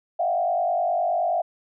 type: tone with frequency modulation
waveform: sine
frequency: 698.5 Hz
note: F5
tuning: in tune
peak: -20 dBFS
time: 0.19-1.42 s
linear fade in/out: 10 ms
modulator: 49.6 Hz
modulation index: 1.2
effects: none